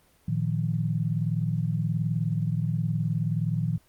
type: chord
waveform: sine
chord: Bb suspended fourth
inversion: none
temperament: equal with one note detuned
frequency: 114.14 / 155.56 / 174.61 Hz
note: Bb2 / Eb3 / F3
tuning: -36 / 0 / 0 cents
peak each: -28 / -27 / -31 dBFS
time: 0.28-3.78 s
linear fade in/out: 5 ms
effects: pink hiss -62 dBFS RMS until 3.88 s + Opus 24 kbps